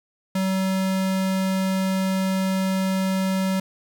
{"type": "tone", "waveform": "square", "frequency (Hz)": 190, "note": "F#3", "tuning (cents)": 46, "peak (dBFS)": -21, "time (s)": [0.35, 3.6], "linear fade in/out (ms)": 5, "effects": ["9-bit"]}